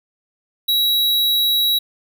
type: tone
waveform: square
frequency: 3876 Hz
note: B7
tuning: 33 cents flat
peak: -15 dBFS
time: 0.68-1.79 s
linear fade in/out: 10 ms
effects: none